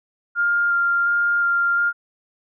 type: tone with vibrato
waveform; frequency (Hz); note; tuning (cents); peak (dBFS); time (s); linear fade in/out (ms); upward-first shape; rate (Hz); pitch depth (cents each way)
sine; 1400; F6; +4; -16; 0.35-1.93; 50; square; 1.4; 8
effects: none